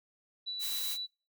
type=tone with tremolo; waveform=sine; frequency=3951 Hz; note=B7; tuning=in tune; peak=-34 dBFS; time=0.46-1.07 s; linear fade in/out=20 ms; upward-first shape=sine; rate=7.8 Hz; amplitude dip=25%
type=noise; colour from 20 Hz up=blue; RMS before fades=-37 dBFS; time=0.59-0.98 s; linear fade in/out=50 ms
effects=noise-tail reverb RT60 0.3 s tail -22 dB re dry